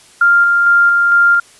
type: tone with tremolo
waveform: sine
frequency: 1396.9 Hz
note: F6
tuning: in tune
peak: -6 dBFS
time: 0.21-1.4 s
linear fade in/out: 5 ms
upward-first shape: square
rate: 2.2 Hz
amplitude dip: 25%
effects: white hiss -44 dBFS RMS until 1.59 s + resampled to 24000 Hz